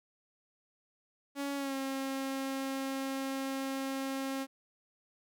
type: tone with pitch glide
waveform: sawtooth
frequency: 280.4 to 269.3 Hz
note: C#4 to C#4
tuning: +20 to -50 cents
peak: -30 dBFS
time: 1.35-4.47 s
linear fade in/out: 50 ms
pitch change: -70 cents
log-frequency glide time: 1.56-1.75 s
effects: none